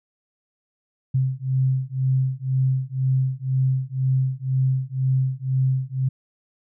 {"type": "beating tone pair", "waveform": "sine", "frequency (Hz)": [130.4, 132.4], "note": ["C3", "C3"], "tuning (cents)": [-5, 21], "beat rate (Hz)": 2, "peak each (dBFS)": -22, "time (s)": [1.14, 6.09], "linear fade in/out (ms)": 10, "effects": []}